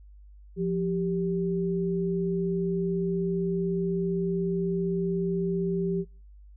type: tone pair together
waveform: sine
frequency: 174.62 / 392 Hz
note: F3 / G4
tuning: 0 / 0 cents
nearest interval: octave + major second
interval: 1400 cents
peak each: -27 / -28 dBFS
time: 0.56-6.05 s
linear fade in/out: 50 ms
effects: noise-tail reverb RT60 0.4 s tail -25 dB re dry + added 50 Hz sine -47 dBFS peak until 6.56 s